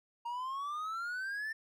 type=exponential sweep; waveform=triangle; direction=up; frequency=932.3 to 1800 Hz; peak=-34 dBFS; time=0.25-1.53 s; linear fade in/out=10 ms; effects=none